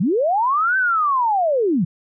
sine linear two-way sweep, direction up then down, 146.83 to 1561 to 146.83 Hz, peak -15 dBFS, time 0-1.85 s, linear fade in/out 10 ms, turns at 0.77 s, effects none

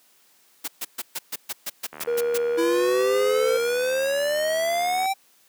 white noise bursts, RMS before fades -29 dBFS, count 11, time 0.64-2.38 s, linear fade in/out 10 ms, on 40 ms, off 130 ms
click train, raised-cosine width 0.5 ms, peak -23 dBFS, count 239, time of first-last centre 1.93-5.057 s, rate 76.1 Hz
triangle tone with pitch glide, 475.4 to 512.5 Hz, A#4 to C5, +34 to -36 cents, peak -19 dBFS, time 2.07-3.58 s, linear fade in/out 10 ms, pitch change +130 cents, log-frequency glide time 2.52-3.18 s
square exponential sweep, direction up, 329.7 to 784 Hz, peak -22 dBFS, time 2.57-5.14 s, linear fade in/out 20 ms
effects white hiss -59 dBFS RMS until 5.48 s + high-pass 200 Hz 12 dB/octave

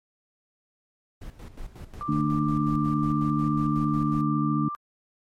brown noise with tremolo, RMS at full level -38 dBFS, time 1.21-4.22 s, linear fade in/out 10 ms, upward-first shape square, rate 5.5 Hz, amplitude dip 70%
sine tone, 1182 Hz, D6, 11 cents sharp, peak -30 dBFS, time 2.01-4.75 s, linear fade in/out 0 ms
harmonic tone, 74.3 Hz, D2, 21 cents sharp, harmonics 2 / 3 / 4, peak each -26 / -27 / -26 dBFS, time 2.08-4.69 s, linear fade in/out 10 ms
effects MP3 64 kbps

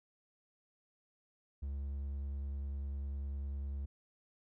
triangle tone with vibrato, 69.6 Hz, C#2, 8 cents sharp, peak -35 dBFS, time 1.62-3.86 s, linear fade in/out 10 ms, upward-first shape sine, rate 10 Hz, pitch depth 12 cents each way, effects none

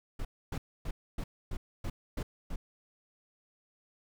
brown noise bursts, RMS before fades -35 dBFS, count 8, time 0.19-2.56 s, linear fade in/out 5 ms, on 60 ms, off 270 ms, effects none

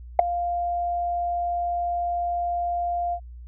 sine tone with ADSR envelope, 698.5 Hz, F5, in tune, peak -4 dBFS, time 0.19-3.2 s, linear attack 3 ms, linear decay 7 ms, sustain -19 dB, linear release 70 ms, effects tanh soft clip ceiling -4 dBFS + added 60 Hz sine -38 dBFS peak until 3.47 s

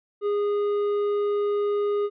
triangle tone with hard clipping, 410.8 Hz, G#4, 19 cents flat, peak -23 dBFS, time 0.21-2.1 s, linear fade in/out 50 ms, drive 9 dB, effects resampled to 11025 Hz

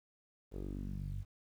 sawtooth tone with low-pass filter sweep, 48.44 Hz, G1, 20 cents flat, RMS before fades -41 dBFS, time 0.51-1.25 s, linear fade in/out 50 ms, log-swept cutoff 470 to 99 Hz, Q 2.9, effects 11-bit

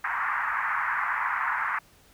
pink band-pass noise, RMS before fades -28 dBFS, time 0.04-1.79 s, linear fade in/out 5 ms, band 920 to 2000 Hz, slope 48 dB/octave, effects pink hiss -58 dBFS RMS until 2.13 s

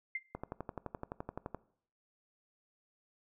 sine tone with exponential decay, 2093 Hz, C7, in tune, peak -31 dBFS, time 0.15-0.23 s, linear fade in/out 5 ms, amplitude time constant 17 ms
click train, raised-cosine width 1 ms, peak -25 dBFS, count 15, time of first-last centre 0.35-1.547 s, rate 11.7 Hz
effects noise-tail reverb RT60 0.6 s tail -20 dB re dry

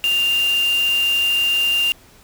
sine tone in noise, 2794 Hz, F7, in tune, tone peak -15 dBFS, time 0.04-1.92 s, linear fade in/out 0 ms, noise white, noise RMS -31 dBFS, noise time 0.04-1.92 s, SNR +13 dB, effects pink hiss -49 dBFS RMS until 2.23 s

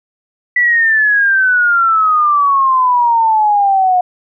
sine exponential sweep, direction down, 1975.5 to 719 Hz, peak -8 dBFS, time 0.56-4.01 s, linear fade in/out 5 ms, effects none

